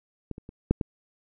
clicks, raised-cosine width 3 ms, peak -20 / -27 / -28 / -7 / -14 dBFS, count 5, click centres 0.313 / 0.381 / 0.491 / 0.71 / 0.812 s, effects none

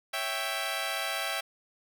10% pulse chord, C# diminished, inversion none, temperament equal, 554.4 / 659.3 / 784 Hz, C#5 / E5 / G5, 0 / 0 / 0 cents, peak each -30 / -25 / -26 dBFS, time 0.13-1.41 s, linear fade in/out 10 ms, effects none

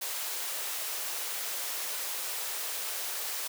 white high-pass noise, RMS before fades -35 dBFS, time 0.01-3.48 s, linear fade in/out 10 ms, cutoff 410 Hz, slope 24 dB/octave, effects none

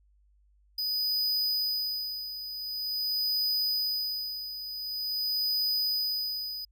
square tone with tremolo, 4978 Hz, D#8, in tune, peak -26 dBFS, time 0.78-6.65 s, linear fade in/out 5 ms, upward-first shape sine, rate 0.46 Hz, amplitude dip 70%, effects added 50 Hz sine -61 dBFS peak until 6.71 s

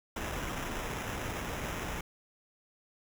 pink noise with sample-and-hold, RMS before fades -37 dBFS, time 0.16-2.01 s, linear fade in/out 5 ms, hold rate 4410 Hz, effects none

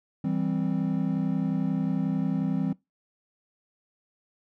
triangle chord, C major, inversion first, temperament equal, 164.81 / 196 / 261.6 Hz, E3 / G3 / C4, 0 / 0 / 0 cents, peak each -27 dBFS, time 0.24-2.73 s, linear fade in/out 5 ms, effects noise-tail reverb RT60 0.2 s tail -22 dB re dry

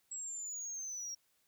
sine linear sweep, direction down, 7740 to 5588 Hz, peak -37 dBFS, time 0.11-1.15 s, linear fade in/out 10 ms, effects tanh soft clip ceiling -39 dBFS + white hiss -75 dBFS RMS until 1.47 s

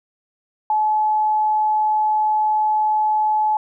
sine tone, 857 Hz, A5, 46 cents flat, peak -15 dBFS, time 0.7-3.57 s, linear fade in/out 2 ms, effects none

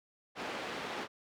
pink band-pass noise, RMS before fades -40 dBFS, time 0.35-1.08 s, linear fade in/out 50 ms, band 290 to 3100 Hz, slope 12 dB/octave, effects none

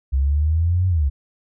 sine exponential two-way sweep, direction up then down, 65.41 to 93.9 to 65.41 Hz, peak -15 dBFS, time 0.12-1.1 s, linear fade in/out 20 ms, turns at 0.88 s, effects none

